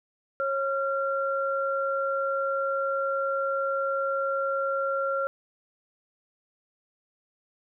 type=tone pair together; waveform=sine; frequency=545.7 / 1375 Hz; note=C#5 / F6; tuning=-27 / -27 cents; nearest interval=octave + major third; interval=1600 cents; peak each=-27 / -28 dBFS; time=0.4-5.27 s; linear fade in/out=0 ms; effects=none